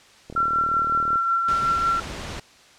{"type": "click train", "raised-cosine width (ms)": 2, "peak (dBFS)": -23, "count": 34, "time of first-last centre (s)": [0.3, 1.157], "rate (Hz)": 38.5}
{"type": "tone with tremolo", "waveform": "sine", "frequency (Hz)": 1359, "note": "F6", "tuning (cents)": -48, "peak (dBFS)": -17, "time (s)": [0.36, 2], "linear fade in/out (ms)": 5, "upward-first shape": "triangle", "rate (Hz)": 5.4, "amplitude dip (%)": 40}
{"type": "noise", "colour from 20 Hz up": "pink", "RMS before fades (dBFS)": -33, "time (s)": [1.48, 2.4], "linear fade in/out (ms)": 5}
{"effects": ["white hiss -51 dBFS RMS until 2.78 s", "low-pass 6000 Hz 12 dB/octave"]}